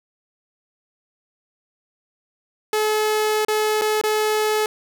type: tone with dropouts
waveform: sawtooth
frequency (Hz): 428.7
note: A4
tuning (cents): -45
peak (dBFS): -14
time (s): 2.73-4.66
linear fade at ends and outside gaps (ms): 2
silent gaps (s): 3.449-3.483 / 3.813-3.818 / 4.014-4.037
effects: none